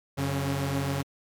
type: tone cluster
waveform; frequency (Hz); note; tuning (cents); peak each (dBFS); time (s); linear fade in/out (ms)
sawtooth; 91.8 / 139.8 / 272.1; F#2 / C#3 / C#4; -13 / +15 / -32; -30 / -24 / -30; 0.17-1.03; 20
effects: MP3 96 kbps